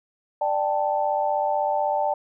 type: chord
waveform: sine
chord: D suspended fourth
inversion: none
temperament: equal with one note detuned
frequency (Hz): 592.1 / 784 / 880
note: D5 / G5 / A5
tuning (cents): +14 / 0 / 0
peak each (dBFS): -25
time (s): 0.41-2.14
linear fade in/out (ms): 5
effects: none